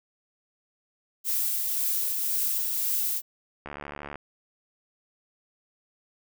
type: noise with tremolo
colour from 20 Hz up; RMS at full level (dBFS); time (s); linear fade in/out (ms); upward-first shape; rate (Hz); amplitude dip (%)
violet; -26; 1.24-3.22; 50; triangle; 1.9; 30
type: click train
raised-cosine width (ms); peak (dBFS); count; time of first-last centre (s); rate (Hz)
0.5; -22; 37; 3.66-4.157; 72.5
effects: none